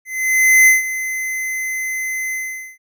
square tone with ADSR envelope, 2050 Hz, C7, 36 cents flat, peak -7 dBFS, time 0.05-2.78 s, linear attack 620 ms, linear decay 150 ms, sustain -14 dB, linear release 450 ms, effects none

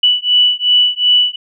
sine beating tone pair, 2960 / 2962.7 Hz, F#7 / F#7, 0 / +2 cents, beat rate 2.7 Hz, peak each -12 dBFS, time 0.03-1.36 s, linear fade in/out 5 ms, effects none

